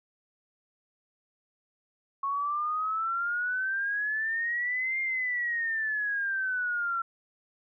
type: exponential two-way sweep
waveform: sine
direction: up then down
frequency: 1097 to 2121 to 1351 Hz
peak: -27 dBFS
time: 2.23-7.02 s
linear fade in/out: 5 ms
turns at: 5 s
effects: none